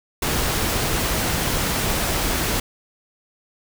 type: noise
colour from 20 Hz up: pink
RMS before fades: -22 dBFS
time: 0.22-2.6 s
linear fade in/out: 5 ms
effects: none